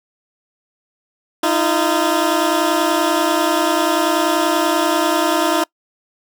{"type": "tone pair together", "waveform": "15% pulse", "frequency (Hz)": [311, 341.3], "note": ["D#4", "F4"], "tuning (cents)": [-1, -40], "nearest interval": "major second", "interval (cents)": 161, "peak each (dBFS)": -11, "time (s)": [1.43, 5.64], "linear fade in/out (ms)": 5, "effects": ["noise-tail reverb RT60 0.1 s tail -25 dB re dry"]}